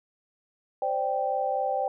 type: chord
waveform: sine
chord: C suspended second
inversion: none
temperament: equal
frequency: 523.3 / 587.3 / 784 Hz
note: C5 / D5 / G5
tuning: 0 / 0 / 0 cents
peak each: -30 / -31 / -27 dBFS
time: 0.82-1.88 s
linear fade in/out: 2 ms
effects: none